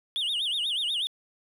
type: tone with vibrato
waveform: sine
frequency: 3254 Hz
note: G#7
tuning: 36 cents flat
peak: -23 dBFS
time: 0.16-1.07 s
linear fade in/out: 0 ms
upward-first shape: sine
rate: 8.2 Hz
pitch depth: 240 cents each way
effects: tanh soft clip ceiling -25 dBFS + 10-bit